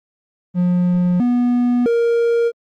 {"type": "tone with pitch steps", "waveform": "triangle", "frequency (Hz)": [178.2, 244, 467.5], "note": ["F3", "B3", "A#4"], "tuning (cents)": [35, -21, 5], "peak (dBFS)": -11, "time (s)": [0.54, 2.52], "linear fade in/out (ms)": 50, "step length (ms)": 660, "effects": ["Opus 32 kbps"]}